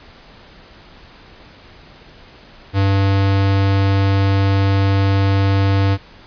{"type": "tone", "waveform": "square", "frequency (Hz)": 98, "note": "G2", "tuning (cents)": 0, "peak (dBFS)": -13, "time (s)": [2.73, 5.98], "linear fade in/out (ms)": 50, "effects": ["pink hiss -43 dBFS RMS until 6.26 s", "resampled to 11025 Hz"]}